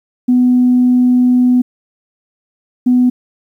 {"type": "tone bursts at uneven times", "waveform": "sine", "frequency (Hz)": 248.9, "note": "B3", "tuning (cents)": 14, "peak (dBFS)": -6, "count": 2, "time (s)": [[0.28, 1.62], [2.86, 3.1]], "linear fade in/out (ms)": 10, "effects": ["tanh soft clip ceiling -2 dBFS", "8-bit"]}